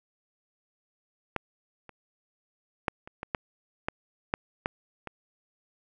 clicks, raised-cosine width 0.5 ms, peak -13 / -30 / -10 / -28 / -20 / -12 / -13 / -10 / -12 / -22 dBFS, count 10, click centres 1.363 / 1.893 / 2.882 / 3.075 / 3.231 / 3.348 / 3.885 / 4.339 / 4.659 / 5.073 s, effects none

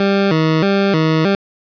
20% pulse tone with vibrato, 177.1 Hz, F3, 24 cents sharp, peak -7 dBFS, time 0-1.35 s, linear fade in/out 2 ms, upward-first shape square, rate 1.6 Hz, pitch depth 190 cents each way, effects resampled to 11025 Hz + 7-bit

